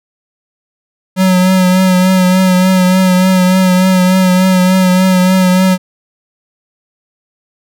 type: tone with vibrato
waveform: square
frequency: 185 Hz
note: F#3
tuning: in tune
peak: -7 dBFS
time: 1.16-5.78 s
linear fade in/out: 50 ms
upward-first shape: triangle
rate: 3.4 Hz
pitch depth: 37 cents each way
effects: none